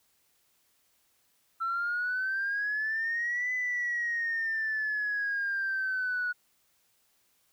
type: exponential two-way sweep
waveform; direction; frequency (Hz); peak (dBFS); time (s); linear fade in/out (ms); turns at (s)
sine; up then down; 1335 to 2010 to 1458; -27; 1.6-6.33; 20; 3.53
effects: tanh soft clip ceiling -24 dBFS + white hiss -70 dBFS RMS until 7.52 s